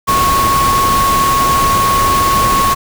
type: tone in noise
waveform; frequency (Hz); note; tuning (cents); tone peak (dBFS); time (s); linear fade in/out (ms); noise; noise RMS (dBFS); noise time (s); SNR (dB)
sine; 1100; C#6; -14; -10; 0.07-2.75; 20; pink; -17; 0.07-2.75; +4
effects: none